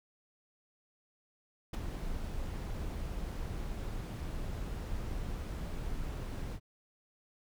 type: noise with ADSR envelope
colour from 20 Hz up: brown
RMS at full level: -29 dBFS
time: 1.73-6.6 s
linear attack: 11 ms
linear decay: 16 ms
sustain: -9 dB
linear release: 62 ms
effects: none